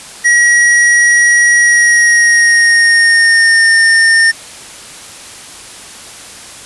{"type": "tone with pitch glide", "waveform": "square", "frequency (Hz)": [1910, 1816.4], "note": ["A#6", "A#6"], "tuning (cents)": [42, -45], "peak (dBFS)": -6, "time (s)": [0.24, 4.32], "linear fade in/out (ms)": 20, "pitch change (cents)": -87, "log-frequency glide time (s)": [1.58, 3.71], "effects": ["white hiss -31 dBFS RMS until 6.65 s", "resampled to 24000 Hz"]}